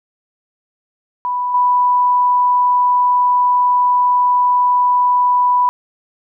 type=tone with level steps; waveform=sine; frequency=987.8 Hz; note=B5; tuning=in tune; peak=-16 / -10 dBFS; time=1.25-5.69 s; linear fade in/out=0 ms; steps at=1.54 s; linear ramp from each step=5 ms; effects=none